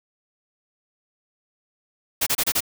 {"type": "noise bursts", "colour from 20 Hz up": "white", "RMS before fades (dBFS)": -21, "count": 5, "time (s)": [2.21, 2.606], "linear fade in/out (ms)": 10, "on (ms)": 56, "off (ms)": 29, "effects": []}